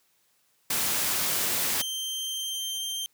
white noise, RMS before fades -27 dBFS, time 0.7-1.82 s, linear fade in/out 5 ms
sawtooth tone with pitch glide, 3136 to 3154 Hz, G7 to G7, 0 to +10 cents, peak -27 dBFS, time 1.8-3.06 s, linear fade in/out 0 ms, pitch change +10 cents, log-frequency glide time 1.93-2.87 s
effects white hiss -68 dBFS RMS until 3.13 s + high-pass 80 Hz 12 dB/octave

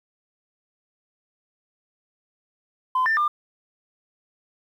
sine tone with pitch steps, 1024 / 1787 / 1199 Hz, C6 / A6 / D6, -38 / +26 / +36 cents, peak -17 dBFS, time 2.95-3.28 s, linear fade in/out 5 ms, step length 110 ms, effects tanh soft clip ceiling -15 dBFS + 9-bit

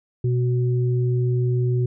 sine tone pair together, 123.47 / 370 Hz, B2 / F#4, 0 / 0 cents, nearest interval octave + perfect fifth, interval 1900 cents, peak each -18 / -27 dBFS, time 0.24-1.86 s, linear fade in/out 5 ms, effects none

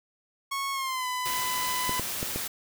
sawtooth tone with pitch glide, 1100 to 1002.9 Hz, C#6 to B5, -14 to +26 cents, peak -25 dBFS, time 0.51-2 s, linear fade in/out 10 ms, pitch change -160 cents, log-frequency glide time 0.72-1.07 s
white noise, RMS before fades -33 dBFS, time 1.25-2.48 s, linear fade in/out 10 ms
clicks, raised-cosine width 2 ms, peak -18 dBFS, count 4, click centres 1.894 / 1.996 / 2.229 / 2.36 s
effects none

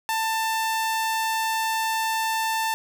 sawtooth tone, 890 Hz, A5, 20 cents sharp, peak -19 dBFS, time 0.09-2.74 s, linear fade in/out 0 ms, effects none

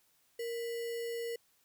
sine tone with sample-and-hold, 466.2 Hz, A#4, in tune, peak -35 dBFS, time 0.39-1.36 s, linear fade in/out 5 ms, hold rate 2450 Hz, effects white hiss -71 dBFS RMS until 1.64 s

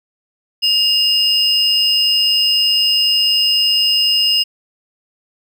triangle tone pair together, 2837 / 5055 Hz, F7 / D#8, +27 / +27 cents, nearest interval minor seventh, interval 1000 cents, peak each -13 dBFS, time 0.62-4.44 s, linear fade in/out 20 ms, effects none

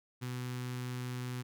sawtooth tone with notch filter, 124.9 Hz, B2, 20 cents sharp, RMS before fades -39 dBFS, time 0.21-1.43 s, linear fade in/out 20 ms, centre 610 Hz, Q 1, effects none

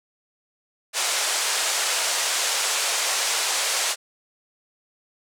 white band-pass noise, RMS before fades -24 dBFS, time 0.93-3.96 s, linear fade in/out 50 ms, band 480 to 8800 Hz, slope 24 dB/octave, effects none

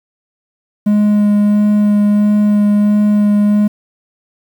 triangle tone with vibrato, 207.7 Hz, G#3, in tune, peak -6 dBFS, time 0.86-3.68 s, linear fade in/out 10 ms, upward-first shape sine, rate 1.5 Hz, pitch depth 10 cents each way, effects 7-bit

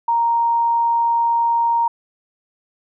sine tone, 932.3 Hz, A#5, in tune, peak -14 dBFS, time 0.08-1.88 s, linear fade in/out 5 ms, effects none

